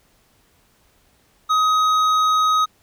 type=tone with hard clipping; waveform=sine; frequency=1260 Hz; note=D#6; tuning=21 cents sharp; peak=-16 dBFS; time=1.49-2.66 s; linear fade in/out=20 ms; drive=8 dB; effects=pink hiss -59 dBFS RMS until 2.82 s